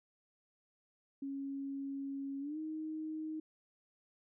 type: tone with pitch glide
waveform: sine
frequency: 275.5 to 312.8 Hz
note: C#4 to D#4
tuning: -11 to +9 cents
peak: -38 dBFS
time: 1.22-3.4 s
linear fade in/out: 5 ms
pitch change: +220 cents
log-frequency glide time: 2.4-2.58 s
effects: none

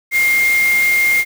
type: tone in noise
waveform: sine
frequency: 2121 Hz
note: C7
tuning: 23 cents sharp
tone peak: -11 dBFS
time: 0.11-1.25 s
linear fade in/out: 50 ms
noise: white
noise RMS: -25 dBFS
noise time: 0.11-1.25 s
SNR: +11 dB
effects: none

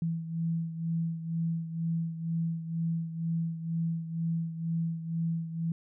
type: beating tone pair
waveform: sine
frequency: 164.81 / 166.91 Hz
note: E3 / E3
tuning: 0 / +22 cents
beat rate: 2.1 Hz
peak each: -30 / -36 dBFS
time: 0.02-5.72 s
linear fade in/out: 2 ms
effects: none

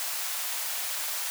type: high-pass noise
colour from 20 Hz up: white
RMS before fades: -32 dBFS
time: 0-1.3 s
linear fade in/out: 0 ms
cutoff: 610 Hz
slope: 24 dB/octave
effects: none

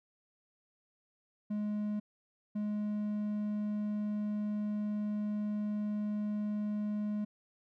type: tone bursts at uneven times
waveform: triangle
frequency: 209.4 Hz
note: G#3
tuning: 15 cents sharp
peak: -30 dBFS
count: 2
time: 1.5-2 / 2.55-7.25 s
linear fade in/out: 10 ms
effects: none

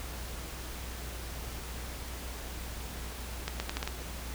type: accelerating click train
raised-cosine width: 0.2 ms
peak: -15 dBFS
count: 6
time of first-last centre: 3.48-3.876 s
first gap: 120 ms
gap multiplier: 0.79
effects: added 60 Hz sine -40 dBFS peak until 4.34 s + pink hiss -43 dBFS RMS until 4.34 s

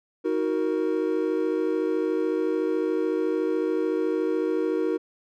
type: chord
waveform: triangle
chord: D# minor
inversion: none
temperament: equal with one note detuned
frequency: 316.2 / 370 / 466.2 Hz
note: D#4 / F#4 / A#4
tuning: +28 / 0 / 0 cents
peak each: -25 dBFS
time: 0.24-4.98 s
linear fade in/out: 20 ms
effects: none

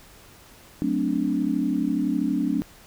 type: chord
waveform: sine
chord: D dominant seventh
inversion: first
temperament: equal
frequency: 185 / 220 / 261.6 / 293.7 Hz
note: F#3 / A3 / C4 / D4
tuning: 0 / 0 / 0 / 0 cents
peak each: -29 / -28 / -26 / -25 dBFS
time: 0.82-2.62 s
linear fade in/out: 0 ms
effects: pink hiss -50 dBFS RMS until 2.86 s

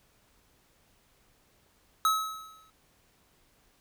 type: tone with exponential decay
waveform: square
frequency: 1287 Hz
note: E6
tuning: 42 cents flat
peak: -21 dBFS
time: 2.05-2.7 s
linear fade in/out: 1 ms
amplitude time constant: 140 ms
effects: pink hiss -66 dBFS RMS until 3.8 s

